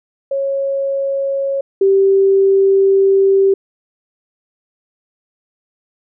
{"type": "tone pair in turn", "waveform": "sine", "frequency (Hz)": [549, 389.7], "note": ["C#5", "G4"], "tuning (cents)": [-17, -10], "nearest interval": "tritone", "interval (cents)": 593, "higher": "first", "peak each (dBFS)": [-15, -8], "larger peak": "second", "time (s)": [[0.31, 1.61], [1.81, 3.54]], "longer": "second", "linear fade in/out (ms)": 5, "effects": []}